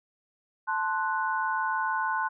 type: chord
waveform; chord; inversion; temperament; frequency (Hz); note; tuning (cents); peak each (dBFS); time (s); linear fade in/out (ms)
sine; F# diminished; first; equal; 880 / 1046.5 / 1480; A5 / C6 / F#6; 0 / 0 / 0; -30; 0.67-2.29; 20
effects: none

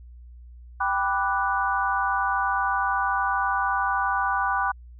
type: chord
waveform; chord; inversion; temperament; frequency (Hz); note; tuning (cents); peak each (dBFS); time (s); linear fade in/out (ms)
sine; G major seventh; none; equal; 784 / 987.8 / 1174.7 / 1480; G5 / B5 / D6 / F#6; 0 / 0 / 0 / 0; -27; 0.8-4.72; 10
effects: added 60 Hz sine -42 dBFS peak until 4.99 s

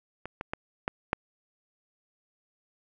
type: clicks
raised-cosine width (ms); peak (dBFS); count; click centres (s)
0.5; -22 / -19 / -16 / -13 / -9; 5; 0.256 / 0.411 / 0.535 / 0.879 / 1.131
effects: none

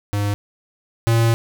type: tone pair in turn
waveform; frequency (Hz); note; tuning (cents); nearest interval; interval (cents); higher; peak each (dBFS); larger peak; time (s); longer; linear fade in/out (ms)
square; 102.3 / 115.07; G#2 / A#2; -26 / -22; major second; 204; second; -19 / -14; second; 0.13-0.34 / 1.07-1.34; second; 0
effects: none

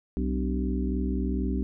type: harmonic tone with a mistuned harmonic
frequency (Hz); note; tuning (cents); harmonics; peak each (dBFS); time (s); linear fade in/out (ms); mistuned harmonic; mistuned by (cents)
64; C2; -38; 1 / 3 / 4 / 5 / 6; -28 / -31 / -32 / -34 / -37; 0.17-1.63; 0; 5; -120
effects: none

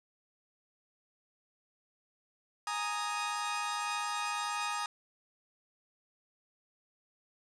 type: chord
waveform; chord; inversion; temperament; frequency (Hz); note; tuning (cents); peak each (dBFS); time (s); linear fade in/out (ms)
sawtooth; Ab suspended second; none; equal; 830.6 / 932.3 / 1244.5; Ab5 / Bb5 / Eb6; 0 / 0 / 0; -35 / -35 / -32; 2.67-4.86; 2
effects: resampled to 22050 Hz

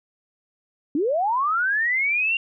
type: linear sweep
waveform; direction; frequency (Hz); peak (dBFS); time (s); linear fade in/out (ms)
sine; up; 266.7 to 2794; -19; 0.95-2.37; 2
effects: none

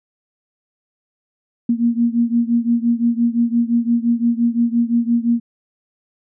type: beating tone pair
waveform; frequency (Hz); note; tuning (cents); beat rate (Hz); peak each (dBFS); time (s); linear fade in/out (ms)
sine; 233.1 / 238.9; A#3 / A#3; 0 / +43; 5.8; -16 / -18; 1.69-5.4; 5
effects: none

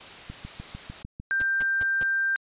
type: noise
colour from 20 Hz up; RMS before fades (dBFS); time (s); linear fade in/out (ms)
white; -42; 0-1.03; 10
type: click train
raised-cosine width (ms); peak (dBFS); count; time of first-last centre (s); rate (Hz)
5; -25; 7; 0.3-1.2; 6.67
type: tone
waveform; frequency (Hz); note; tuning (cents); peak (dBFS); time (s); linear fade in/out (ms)
sine; 1575; G6; +8; -22; 1.31-2.36; 0
type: noise bursts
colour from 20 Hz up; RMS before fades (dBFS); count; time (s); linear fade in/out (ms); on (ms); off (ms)
pink; -37; 4; 1.4-2.032; 2; 23; 180
effects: resampled to 8000 Hz

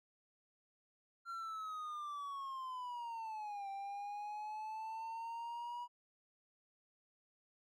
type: linear two-way sweep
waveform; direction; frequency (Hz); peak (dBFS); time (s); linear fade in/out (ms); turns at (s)
triangle; down then up; 1380 to 784 to 971; -40; 1.25-5.88; 50; 3.69
effects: none

